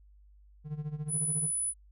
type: tone with tremolo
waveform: triangle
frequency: 150.5 Hz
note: D3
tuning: 43 cents sharp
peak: -29 dBFS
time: 0.64-1.51 s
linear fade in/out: 50 ms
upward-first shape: sine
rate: 14 Hz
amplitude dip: 80%
type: tone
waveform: sine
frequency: 9956 Hz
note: D#9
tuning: in tune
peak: -29 dBFS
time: 1.08-1.74 s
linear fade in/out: 50 ms
effects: added 50 Hz sine -55 dBFS peak until 1.91 s